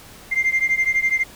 sine beating tone pair, 2093 / 2105 Hz, C7 / C7, 0 / +10 cents, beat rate 12 Hz, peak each -18 / -19 dBFS, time 0.31-1.24 s, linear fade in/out 20 ms, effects tanh soft clip ceiling -12 dBFS + pink hiss -43 dBFS RMS until 1.35 s

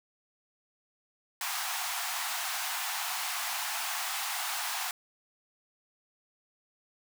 pink high-pass noise, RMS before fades -34 dBFS, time 1.41-4.91 s, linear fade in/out 2 ms, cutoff 700 Hz, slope 96 dB/octave, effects none

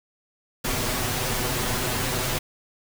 pink noise with comb filter, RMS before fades -26 dBFS, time 0.64-2.39 s, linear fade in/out 10 ms, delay 8 ms, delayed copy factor +0.8, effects none

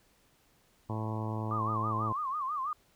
harmonic tone, 109.5 Hz, A2, 8 cents flat, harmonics 1 / 2 / 3 / 4 / 5 / 6 / 7 / 8 / 9 / 10, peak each -34 / -40 / -42 / -46 / -47 / -47 / -48 / -45 / -44 / -48 dBFS, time 0.89-2.13 s, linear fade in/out 10 ms
sine tone with vibrato, 1134 Hz, C#6, 39 cents sharp, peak -31 dBFS, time 1.51-2.73 s, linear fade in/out 2 ms, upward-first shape sine, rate 6.1 Hz, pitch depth 160 cents each way
effects pink hiss -67 dBFS RMS until 2.95 s

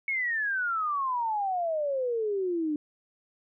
sine exponential sweep, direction down, 2217 to 292.9 Hz, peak -26 dBFS, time 0.08-2.76 s, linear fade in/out 2 ms, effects none

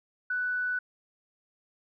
triangle tone with tanh clipping, 1488 Hz, F#6, 9 cents sharp, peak -27 dBFS, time 0.3-0.79 s, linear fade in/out 5 ms, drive 3 dB, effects resampled to 11025 Hz

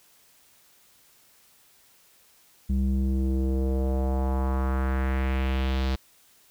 square tone with low-pass filter sweep, 65.8 Hz, C2, 10 cents sharp, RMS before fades -25 dBFS, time 2.69-5.96 s, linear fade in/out 10 ms, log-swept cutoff 180 to 4400 Hz, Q 2.1, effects white hiss -59 dBFS RMS until 6.5 s

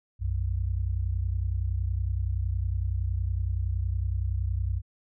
sine tone pair together, 61.74 / 92.5 Hz, B1 / F#2, 0 / 0 cents, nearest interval perfect fifth, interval 700 cents, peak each -28 dBFS, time 0.19-4.82 s, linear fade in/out 50 ms, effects none

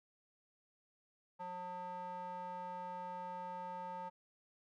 square tone with band-pass filter, 180 Hz, F#3, 47 cents flat, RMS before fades -45 dBFS, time 1.39-4.1 s, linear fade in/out 20 ms, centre 860 Hz, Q 4.5, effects none

